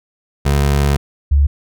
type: tone pair in turn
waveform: 25% pulse / sine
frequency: 70.8 / 71.07 Hz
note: C#2 / C#2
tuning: +37 / +44 cents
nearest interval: unison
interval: 7 cents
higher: second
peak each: -8 dBFS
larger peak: neither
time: 0.45-0.97 / 1.31-1.47 s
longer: first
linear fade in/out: 10 ms
effects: none